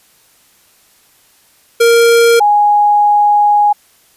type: tone pair in turn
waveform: square / sine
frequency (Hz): 466.2 / 828.4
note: A#4 / G#5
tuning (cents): 0 / -5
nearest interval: minor seventh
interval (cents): 995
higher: second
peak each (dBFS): -6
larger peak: neither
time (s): 1.8-2.4 / 2.4-3.73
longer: second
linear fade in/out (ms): 10
effects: white hiss -50 dBFS RMS until 4.16 s + resampled to 32000 Hz